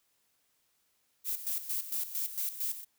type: noise with tremolo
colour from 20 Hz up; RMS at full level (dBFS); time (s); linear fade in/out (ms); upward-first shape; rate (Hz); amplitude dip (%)
violet; -33; 1.24-2.85; 50; square; 4.4; 70
effects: white hiss -74 dBFS RMS until 2.98 s